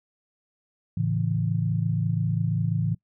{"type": "chord", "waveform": "sine", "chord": "A major", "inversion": "none", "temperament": "equal with one note detuned", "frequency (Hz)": [110, 139.15, 164.81], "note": ["A2", "C#3", "E3"], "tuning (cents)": [0, 7, 0], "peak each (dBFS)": [-26, -28, -26], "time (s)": [0.97, 2.95], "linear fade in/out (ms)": 5, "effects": ["noise-tail reverb RT60 0.1 s tail -22 dB re dry"]}